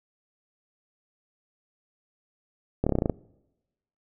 slowing click train, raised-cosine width 2 ms, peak -10 dBFS, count 9, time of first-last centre 2.84-3.097 s, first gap 26 ms, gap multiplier 1.06, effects noise-tail reverb RT60 1.0 s tail -24 dB re dry

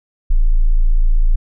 sine tone, 27.86 Hz, A0, 23 cents sharp, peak -8 dBFS, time 0.3-1.36 s, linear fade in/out 10 ms, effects none

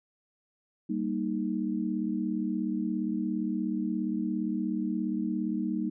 sine chord, Eb major, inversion first, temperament equal, 196 / 233.1 / 311.1 Hz, G3 / Bb3 / Eb4, 0 / 0 / 0 cents, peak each -32 dBFS, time 0.89-5.9 s, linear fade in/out 10 ms, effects none

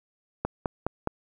click train, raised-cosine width 1 ms, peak -12 dBFS, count 4, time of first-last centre 0.45-1.074 s, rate 4.81 Hz, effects 9-bit

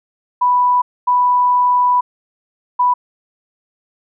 sine tone bursts at uneven times, 987.8 Hz, B5, in tune, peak -10 dBFS, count 3, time 0.41-0.82 / 1.07-2.01 / 2.79-2.94 s, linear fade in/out 10 ms, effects none

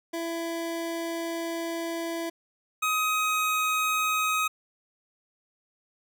25% pulse tone pair in turn, 333.7 / 1259.9 Hz, E4 / D#6, +21 / +21 cents, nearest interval octave + major seventh, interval 2300 cents, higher second, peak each -26 / -20 dBFS, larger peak second, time 0.13-2.3 / 2.82-4.48 s, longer first, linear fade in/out 10 ms, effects none

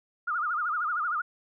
sine tone with vibrato, 1315 Hz, E6, 5 cents flat, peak -26 dBFS, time 0.27-1.22 s, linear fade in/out 10 ms, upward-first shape sine, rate 13 Hz, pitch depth 170 cents each way, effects none

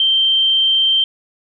sine tone, 3136 Hz, G7, in tune, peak -11 dBFS, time 0-1.04 s, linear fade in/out 2 ms, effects none

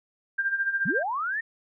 sine tone with tremolo, 1590 Hz, G6, 24 cents sharp, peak -21 dBFS, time 0.38-1.03 s, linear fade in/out 10 ms, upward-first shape sine, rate 14 Hz, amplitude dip 70%
sine linear sweep, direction up, 129.7 to 1864.7 Hz, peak -26 dBFS, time 0.85-1.41 s, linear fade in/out 10 ms
effects none

